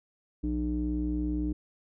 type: tone with low-pass filter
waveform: square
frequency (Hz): 60.6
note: B1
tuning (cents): -32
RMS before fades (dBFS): -30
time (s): 0.43-1.53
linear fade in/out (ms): 10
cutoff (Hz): 290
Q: 8
effects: none